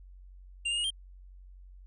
square tone with pitch steps, 2787 / 2833 / 2875 / 3173 Hz, F7 / F7 / F7 / G7, -4 / +24 / +50 / +20 cents, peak -29 dBFS, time 0.65-0.906 s, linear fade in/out 10 ms, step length 64 ms, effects added 46 Hz sine -48 dBFS peak until 1.86 s + resampled to 24000 Hz

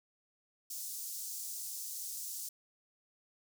pink high-pass noise, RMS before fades -42 dBFS, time 0.7-2.49 s, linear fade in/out 5 ms, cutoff 5800 Hz, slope 24 dB/octave, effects none

